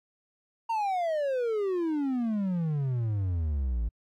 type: exponential sweep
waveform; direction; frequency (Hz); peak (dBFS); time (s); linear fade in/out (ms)
triangle; down; 932.3 to 53.4; -24; 0.69-3.89; 10
effects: AAC 64 kbps